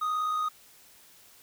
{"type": "tone with amplitude modulation", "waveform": "triangle", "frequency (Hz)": 1244.5, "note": "D#6", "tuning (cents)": 0, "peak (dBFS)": -23, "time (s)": [0.01, 0.49], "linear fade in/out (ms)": 10, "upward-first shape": "sine", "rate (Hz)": 58.3, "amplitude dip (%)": 35, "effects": ["white hiss -56 dBFS RMS until 1.42 s"]}